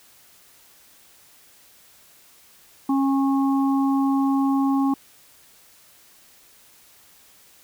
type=harmonic tone; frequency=272.8 Hz; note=C#4; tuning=28 cents flat; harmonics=1 / 3 / 4; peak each=-18 / -28 / -30 dBFS; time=2.89-4.94 s; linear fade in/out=5 ms; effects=white hiss -53 dBFS RMS until 7.63 s